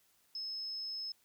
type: tone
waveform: sine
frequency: 5190 Hz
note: E8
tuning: 28 cents flat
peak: -38 dBFS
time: 0.35-1.12 s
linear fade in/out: 2 ms
effects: white hiss -71 dBFS RMS until 1.24 s